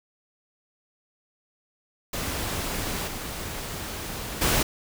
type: noise with level steps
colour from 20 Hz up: pink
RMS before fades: -30 / -34 / -22 dBFS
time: 2.13-4.63 s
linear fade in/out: 5 ms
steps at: 3.07 / 4.41 s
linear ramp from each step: 10 ms
effects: none